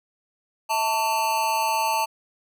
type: tone with amplitude modulation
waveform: square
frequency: 892 Hz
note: A5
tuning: 23 cents sharp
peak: -18 dBFS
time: 0.69-2.06 s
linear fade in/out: 20 ms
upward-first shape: sine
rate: 243 Hz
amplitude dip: 80%
effects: none